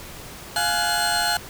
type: tone cluster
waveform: 30% pulse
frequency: 702 / 841 / 1487 / 4213 Hz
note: F5 / G#5 / F#6 / C8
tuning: +9 / +22 / +8 / +11 cents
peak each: -23 dBFS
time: 0.56-1.37 s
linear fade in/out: 2 ms
effects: pink hiss -39 dBFS RMS until 1.49 s